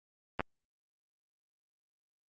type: clicks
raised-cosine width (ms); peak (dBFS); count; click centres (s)
0.5; -16; 2; 0.395 / 0.406
effects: Opus 32 kbps